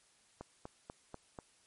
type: click train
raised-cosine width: 1 ms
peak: -30 dBFS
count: 5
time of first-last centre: 0.41-1.388 s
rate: 4.09 Hz
effects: white hiss -68 dBFS RMS until 1.66 s + MP3 48 kbps